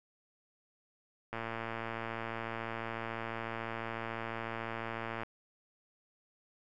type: click train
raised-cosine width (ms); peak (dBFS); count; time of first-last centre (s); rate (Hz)
0.5; -23; 446; 1.33-5.234; 114
effects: none